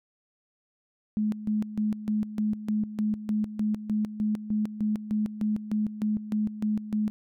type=tone with tremolo; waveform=sine; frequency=212.7 Hz; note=G#3; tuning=42 cents sharp; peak=-23 dBFS; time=1.17-7.1 s; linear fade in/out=0 ms; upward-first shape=square; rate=3.3 Hz; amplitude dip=75%; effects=none